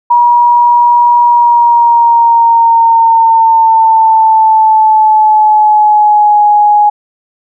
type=tone with pitch glide; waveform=sine; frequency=958 to 834 Hz; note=A#5 to G#5; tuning=+47 to +7 cents; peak=-3 dBFS; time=0.1-6.9 s; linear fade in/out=10 ms; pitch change=-240 cents; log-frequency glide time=1.22-6.43 s; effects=none